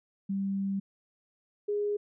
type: tone pair in turn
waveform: sine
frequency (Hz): 196 / 412.9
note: G3 / G#4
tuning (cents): 0 / -10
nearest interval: octave + minor second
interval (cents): 1290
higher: second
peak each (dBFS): -28 / -27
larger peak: second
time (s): 0.29-0.8 / 1.68-1.97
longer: first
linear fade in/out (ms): 10
effects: none